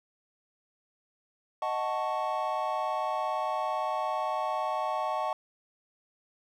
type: chord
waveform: triangle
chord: D# half-diminished seventh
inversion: none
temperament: equal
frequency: 622.3 / 740 / 880 / 1108.7 Hz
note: D#5 / F#5 / A5 / C#6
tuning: 0 / 0 / 0 / 0 cents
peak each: -32 dBFS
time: 1.62-5.33 s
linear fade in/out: 2 ms
effects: none